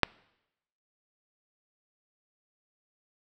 click, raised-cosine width 0.3 ms, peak -3 dBFS, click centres 0.033 s, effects noise-tail reverb RT60 0.9 s tail -25 dB re dry

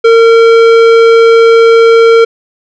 sine tone with tanh clipping, 457.5 Hz, A#4, 32 cents flat, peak -3 dBFS, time 0.04-2.25 s, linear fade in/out 10 ms, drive 15 dB, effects none

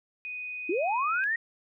sine tone with pitch glide, 2489 to 2512 Hz, D#7 to D#7, 0 to +16 cents, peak -34 dBFS, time 0.25-1.24 s, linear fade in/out 0 ms, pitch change +16 cents, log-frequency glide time 0.61-0.89 s
sine linear sweep, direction up, 306.3 to 1900 Hz, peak -25 dBFS, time 0.69-1.36 s, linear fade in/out 5 ms
effects none

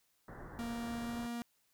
pink low-pass noise, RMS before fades -49 dBFS, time 0.28-1.27 s, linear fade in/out 5 ms, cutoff 1900 Hz, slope 96 dB/octave
45% pulse tone with pitch glide, 234.1 to 236.5 Hz, A#3 to A#3, +8 to +25 cents, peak -38 dBFS, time 0.59-1.42 s, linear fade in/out 0 ms, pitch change +17 cents, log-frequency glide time 0.94-1.27 s
effects white hiss -75 dBFS RMS until 1.73 s

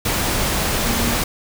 sine tone in noise, 233.1 Hz, A#3, in tune, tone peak -25 dBFS, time 0.85-1.15 s, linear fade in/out 5 ms, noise pink, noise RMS -20 dBFS, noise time 0.05-1.24 s, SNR -8 dB, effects none

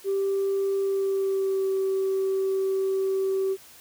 sine tone with pitch glide, 392 to 384.6 Hz, G4 to G4, 0 to -33 cents, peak -21 dBFS, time 0.04-3.57 s, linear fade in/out 50 ms, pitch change -33 cents, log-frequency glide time 0.79-1.7 s, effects tanh soft clip ceiling -19 dBFS + white hiss -50 dBFS RMS until 3.8 s

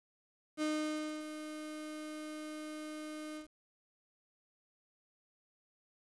35% pulse tone with ADSR envelope, 306.7 Hz, D#4, 25 cents flat, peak -30 dBFS, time 0.57-3.48 s, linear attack 50 ms, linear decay 600 ms, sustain -10 dB, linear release 110 ms, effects resampled to 22050 Hz + 10-bit

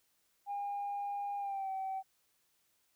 sine tone with pitch glide, 809 to 767.1 Hz, G#5 to G5, -46 to -38 cents, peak -34 dBFS, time 0.46-2.03 s, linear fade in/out 50 ms, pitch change -92 cents, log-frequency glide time 1.38-1.7 s, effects tanh soft clip ceiling -32 dBFS + white hiss -75 dBFS RMS until 2.95 s

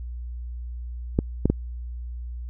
clicks, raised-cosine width 3 ms, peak -6 dBFS, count 3, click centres 1.189 / 1.456 / 1.5 s, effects added 60 Hz sine -31 dBFS peak until 2.49 s

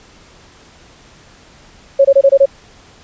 sine tone bursts, 550 Hz, C#5, 14 cents flat, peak -4 dBFS, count 6, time 1.99-2.458 s, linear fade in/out 10 ms, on 58 ms, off 24 ms, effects pink hiss -44 dBFS RMS until 3.03 s + resampled to 16000 Hz

